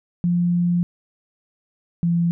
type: tone pair in turn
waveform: sine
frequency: 174.61 / 170.52 Hz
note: F3 / F3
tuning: 0 / -41 cents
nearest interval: unison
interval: 41 cents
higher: first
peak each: -16 / -16 dBFS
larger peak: neither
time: 0.24-0.83 / 2.03-2.31 s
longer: first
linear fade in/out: 0 ms
effects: none